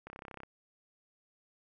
click train, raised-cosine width 0.5 ms, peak -30 dBFS, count 13, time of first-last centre 0.07-0.434 s, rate 33 Hz, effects none

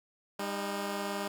10% pulse tone pair together, 200.2 / 310 Hz, G3 / D#4, +37 / -6 cents, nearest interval minor sixth, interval 757 cents, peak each -26 / -31 dBFS, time 0.39-1.28 s, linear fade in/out 5 ms, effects none

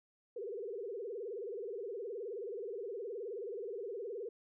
sine tone with vibrato, 433 Hz, A4, 28 cents flat, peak -39 dBFS, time 0.36-4.29 s, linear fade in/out 5 ms, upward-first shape sine, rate 19 Hz, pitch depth 220 cents each way, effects none

